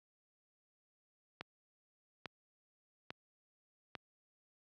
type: click train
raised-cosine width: 0.3 ms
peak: -26 dBFS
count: 4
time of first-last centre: 1.41-3.952 s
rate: 1.18 Hz
effects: high-pass 100 Hz 12 dB/octave